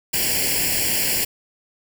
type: noise with comb filter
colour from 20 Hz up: white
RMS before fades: -21 dBFS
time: 0.13-1.25 s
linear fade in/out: 10 ms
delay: 0.4 ms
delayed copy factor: +0.95
effects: none